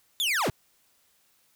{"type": "linear sweep", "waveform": "40% pulse", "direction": "down", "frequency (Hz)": [3621, 36.53], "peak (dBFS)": -23, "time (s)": [0.2, 0.5], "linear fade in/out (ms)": 0, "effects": ["white hiss -66 dBFS RMS until 1.55 s"]}